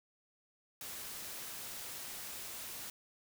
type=noise; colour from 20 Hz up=white; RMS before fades=-45 dBFS; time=0.81-2.9 s; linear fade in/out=2 ms; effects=none